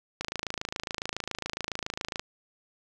click train, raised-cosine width 0.2 ms, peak -14 dBFS, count 55, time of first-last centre 0.21-2.195 s, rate 27.2 Hz, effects none

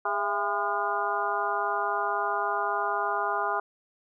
harmonic tone with a mistuned harmonic, 203.7 Hz, G#3, 33 cents flat, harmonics 2 / 3 / 4 / 5 / 6 / 7, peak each -35 / -34 / -31 / -32 / -31 / -33 dBFS, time 0.05-3.6 s, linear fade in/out 5 ms, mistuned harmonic 3, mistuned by +150 cents, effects none

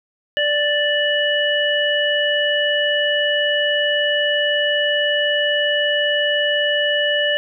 harmonic tone, 587.3 Hz, D5, in tune, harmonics 1 / 3 / 5, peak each -20 / -20 / -20 dBFS, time 0.37-7.37 s, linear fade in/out 0 ms, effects none

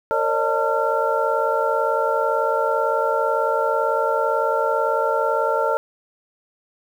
sine tone cluster, 456.6 / 548 / 606 / 895 / 1371 Hz, A#4 / C#5 / D#5 / A5 / F6, -36 / -20 / -46 / +29 / -32 cents, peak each -24 dBFS, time 0.11-5.77 s, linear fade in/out 0 ms, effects 8-bit

